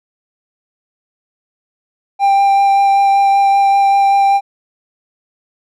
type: tone with vibrato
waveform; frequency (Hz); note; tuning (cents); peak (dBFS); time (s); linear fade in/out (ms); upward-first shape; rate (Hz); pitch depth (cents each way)
triangle; 792; G5; +18; -6; 2.19-4.41; 50; sine; 5.2; 9
effects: none